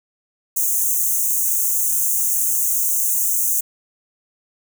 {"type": "high-pass noise", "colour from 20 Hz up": "white", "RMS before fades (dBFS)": -19, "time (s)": [0.56, 3.61], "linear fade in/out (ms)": 10, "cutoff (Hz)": 6100, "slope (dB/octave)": 96, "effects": []}